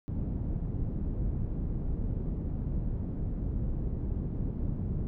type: low-pass noise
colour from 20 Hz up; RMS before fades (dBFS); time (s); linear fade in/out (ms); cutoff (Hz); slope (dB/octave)
pink; -32; 0.08-5.07; 0; 210; 12
effects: none